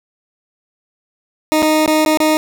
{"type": "tone with dropouts", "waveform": "20% pulse", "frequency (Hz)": 310, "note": "D#4", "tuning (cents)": -6, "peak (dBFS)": -6, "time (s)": [1.52, 2.37], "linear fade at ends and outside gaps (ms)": 0, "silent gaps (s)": [[1.621, 1.627], [1.861, 1.878], [2.05, 2.061], [2.173, 2.202]], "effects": []}